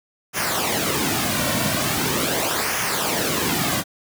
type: noise with flanger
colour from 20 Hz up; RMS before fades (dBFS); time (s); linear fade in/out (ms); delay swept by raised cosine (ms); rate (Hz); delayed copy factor
pink; -22; 0.33-3.84; 50; 0.24 to 2.44; 0.41; -0.6
effects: high-pass 100 Hz 12 dB/octave